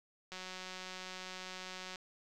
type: click train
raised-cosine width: 0.2 ms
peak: -28 dBFS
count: 304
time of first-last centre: 0.32-1.958 s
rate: 185 Hz
effects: none